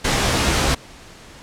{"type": "noise with comb filter", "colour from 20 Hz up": "pink", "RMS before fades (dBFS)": -18, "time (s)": [0.04, 0.75], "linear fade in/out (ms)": 10, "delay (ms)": 15, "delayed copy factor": 0.6, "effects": ["pink hiss -42 dBFS RMS until 1.42 s", "low-pass 8000 Hz 12 dB/octave"]}